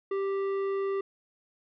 sine tone with tanh clipping, 392 Hz, G4, in tune, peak -29 dBFS, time 0.11-1.01 s, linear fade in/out 5 ms, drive 11 dB, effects none

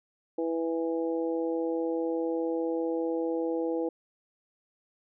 harmonic tone, 164.81 Hz, E3, in tune, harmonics 2 / 3 / 4 / 5, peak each -30 / -30 / -43 / -41 dBFS, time 0.38-3.89 s, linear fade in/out 5 ms, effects none

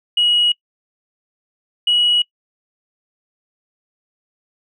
sine tone pair in turn, 2905 / 2916 Hz, F#7 / F#7, -32 / -26 cents, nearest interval unison, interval 6 cents, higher second, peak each -11 dBFS, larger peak neither, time 0.17-0.52 / 1.87-2.22 s, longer neither, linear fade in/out 5 ms, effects noise-tail reverb RT60 0.1 s tail -24 dB re dry + tanh soft clip ceiling -8 dBFS

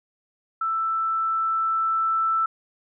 sine tone with level ramp, 1325 Hz, E6, 9 cents sharp, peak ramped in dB -22 to -19 dBFS, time 0.61-2.46 s, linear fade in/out 5 ms, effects none

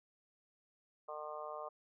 harmonic tone, 151.6 Hz, D#3, 45 cents flat, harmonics 3 / 4 / 5 / 6 / 7 / 8, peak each -51 / -46 / -50 / -56 / -48 / -50 dBFS, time 1.08-1.69 s, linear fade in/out 10 ms, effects none

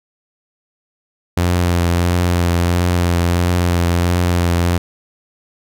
sawtooth tone with vibrato, 87.31 Hz, F2, in tune, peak -9 dBFS, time 1.37-4.78 s, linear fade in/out 5 ms, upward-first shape triangle, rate 1.5 Hz, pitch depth 27 cents each way, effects none

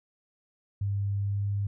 sine tone with pitch glide, 100 to 100.81 Hz, G2 to G2, +35 to +49 cents, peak -26 dBFS, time 0.81-1.67 s, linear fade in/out 5 ms, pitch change +14 cents, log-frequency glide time 1.19-1.42 s, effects none

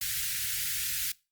white band-stop noise, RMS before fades -32 dBFS, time 0.01-1.12 s, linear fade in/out 5 ms, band 150 to 1500 Hz, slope 48 dB/octave, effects noise-tail reverb RT60 0.3 s tail -23 dB re dry + Opus 32 kbps

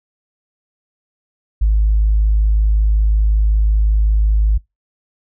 sine tone, 52.7 Hz, G#1, 26 cents sharp, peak -9 dBFS, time 1.61-4.58 s, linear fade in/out 10 ms, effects noise-tail reverb RT60 0.2 s tail -25 dB re dry + tanh soft clip ceiling -6 dBFS

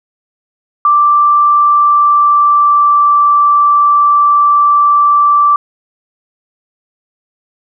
sine tone with pitch glide, 1174.7 to 1167.3 Hz, D6 to D6, 0 to -11 cents, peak -5 dBFS, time 0.85-5.56 s, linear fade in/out 2 ms, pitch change -11 cents, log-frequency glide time 1.47-3.17 s, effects none

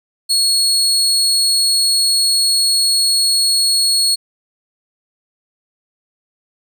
30% pulse tone, 4332 Hz, C#8, 41 cents flat, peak -9 dBFS, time 0.29-4.16 s, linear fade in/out 20 ms, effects none

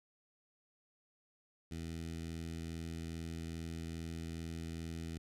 15% pulse tone with notch filter, 82.41 Hz, E2, in tune, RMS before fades -43 dBFS, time 1.71-5.18 s, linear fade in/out 5 ms, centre 970 Hz, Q 0.59, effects low-pass 11000 Hz 12 dB/octave

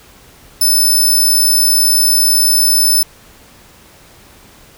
10% pulse tone, 5274 Hz, E8, in tune, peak -3 dBFS, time 0.61-3.03 s, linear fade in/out 5 ms, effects pink hiss -43 dBFS RMS until 4.77 s

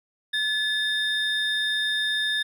triangle tone pair together, 1721 / 3647 Hz, A6 / A#7, -39 / -39 cents, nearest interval octave + minor second, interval 1300 cents, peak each -24 dBFS, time 0.33-2.43 s, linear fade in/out 10 ms, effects none

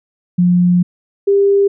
sine tone pair in turn, 177.6 / 398.7 Hz, F3 / G4, +29 / +29 cents, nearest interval octave + major second, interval 1400 cents, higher second, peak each -8 dBFS, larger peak neither, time 0.38-0.83 / 1.27-1.68 s, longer first, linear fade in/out 10 ms, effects none

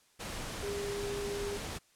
sine tone in noise, 404.7 Hz, G#4, 45 cents flat, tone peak -35 dBFS, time 0.62-1.58 s, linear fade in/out 20 ms, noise pink, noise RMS -40 dBFS, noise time 0.19-1.79 s, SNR +2 dB, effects white hiss -67 dBFS RMS until 1.95 s + low-pass 10000 Hz 12 dB/octave

